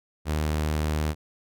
sawtooth tone, 76.6 Hz, D#2, 27 cents flat, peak -20 dBFS, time 0.25-1.15 s, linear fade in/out 50 ms, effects none

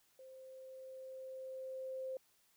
sine tone with level ramp, 523.3 Hz, C5, in tune, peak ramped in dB -53 to -39 dBFS, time 0.19-2.17 s, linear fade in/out 2 ms, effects white hiss -73 dBFS RMS until 2.56 s

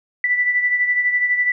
sine beating tone pair, 1973 / 1985 Hz, B6 / B6, -2 / +8 cents, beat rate 12 Hz, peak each -16 / -24 dBFS, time 0.24-1.52 s, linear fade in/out 2 ms, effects none

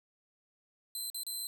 15% pulse tone with dropouts, 4078 Hz, C8, 45 cents flat, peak -30 dBFS, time 0.95-1.47 s, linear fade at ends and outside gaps 1 ms, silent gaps 1.101-1.145 / 1.234-1.266 s, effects none

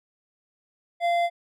sine tone with hard clipping, 690 Hz, F5, 21 cents flat, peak -22 dBFS, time 1-1.3 s, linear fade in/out 50 ms, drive 9 dB, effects none

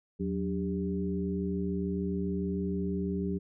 sine tone cluster, 82.5 / 184.2 / 290.8 / 398 Hz, E2 / F#3 / D4 / G4, +2 / -7 / -17 / +26 cents, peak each -38 / -31 / -38 / -36 dBFS, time 0.19-3.39 s, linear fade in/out 20 ms, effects none

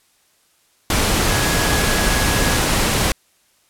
sine tone in noise, 1669 Hz, G#6, 8 cents sharp, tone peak -26 dBFS, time 1.29-2.57 s, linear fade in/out 2 ms, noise pink, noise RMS -17 dBFS, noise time 0.9-3.12 s, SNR -12 dB, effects white hiss -59 dBFS RMS until 3.69 s + low-pass 12000 Hz 12 dB/octave

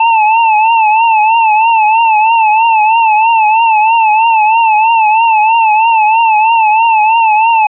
square tone with vibrato, 885 Hz, A5, 10 cents sharp, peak -6 dBFS, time 0-7.67 s, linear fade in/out 5 ms, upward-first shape triangle, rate 3.1 Hz, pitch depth 92 cents each way, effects resampled to 8000 Hz + 8-bit

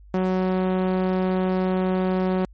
sawtooth tone with band-pass filter, 185.8 Hz, F#3, 7 cents sharp, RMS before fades -22 dBFS, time 0.14-2.45 s, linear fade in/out 0 ms, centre 390 Hz, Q 0.55, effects added 50 Hz sine -44 dBFS peak until 2.53 s + MP3 32 kbps

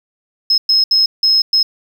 triangle tone bursts at uneven times, 5160 Hz, E8, 38 cents flat, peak -6 dBFS, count 5, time 0.5-0.58 / 0.69-0.84 / 0.91-1.06 / 1.23-1.42 / 1.53-1.63 s, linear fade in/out 5 ms, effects tanh soft clip ceiling -6 dBFS + 8-bit

